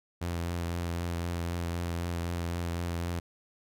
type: tone with vibrato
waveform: sawtooth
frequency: 85.8 Hz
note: F2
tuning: 30 cents flat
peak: -27 dBFS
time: 0.21-3.2 s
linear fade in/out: 10 ms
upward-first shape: sine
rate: 3.9 Hz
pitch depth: 20 cents each way
effects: none